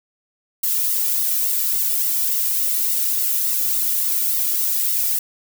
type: noise with flanger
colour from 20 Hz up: violet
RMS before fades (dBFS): -20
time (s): 0.63-5.19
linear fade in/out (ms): 5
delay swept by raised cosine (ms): 1.2 to 1.92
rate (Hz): 3.5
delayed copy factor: -0.95
effects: none